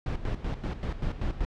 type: noise with tremolo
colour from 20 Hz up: brown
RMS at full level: -29 dBFS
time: 0.06-1.45 s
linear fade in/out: 2 ms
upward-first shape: square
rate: 5.2 Hz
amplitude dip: 70%
effects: low-pass 4000 Hz 12 dB/octave